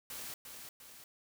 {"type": "noise with echo", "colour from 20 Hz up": "white", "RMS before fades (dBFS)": -44, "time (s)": [0.1, 0.34], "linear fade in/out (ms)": 2, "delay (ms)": 350, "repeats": 2, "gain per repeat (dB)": -5, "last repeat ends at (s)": 1.04, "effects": []}